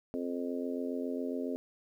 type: harmonic tone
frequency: 87.31 Hz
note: F2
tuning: in tune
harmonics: 3 / 4 / 5 / 6 / 7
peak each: -35 / -42 / -39 / -44 / -43 dBFS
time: 0.14-1.56 s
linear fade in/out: 0 ms
effects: 11-bit